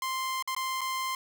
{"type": "tone with dropouts", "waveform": "sawtooth", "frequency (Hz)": 1046.5, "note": "C6", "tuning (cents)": 0, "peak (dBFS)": -26, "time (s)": [0.02, 1.15], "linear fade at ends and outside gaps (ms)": 2, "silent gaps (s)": [[0.425, 0.475], [0.549, 0.564], [0.809, 0.814]], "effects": ["10-bit"]}